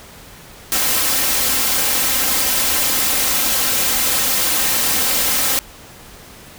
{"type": "noise with comb filter", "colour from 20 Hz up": "white", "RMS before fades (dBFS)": -17, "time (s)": [0.72, 5.59], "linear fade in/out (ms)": 0, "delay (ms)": 3.8, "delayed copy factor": 0.55, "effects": ["pink hiss -40 dBFS RMS until 6.58 s"]}